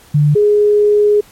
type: tone pair in turn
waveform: sine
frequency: 147.7 / 416.1 Hz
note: D3 / G#4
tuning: +10 / +3 cents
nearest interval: octave + tritone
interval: 1793 cents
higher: second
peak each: -7 dBFS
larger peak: neither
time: 0.14-0.35 / 0.35-1.21 s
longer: second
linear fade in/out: 10 ms
effects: pink hiss -44 dBFS RMS until 1.31 s + MP3 64 kbps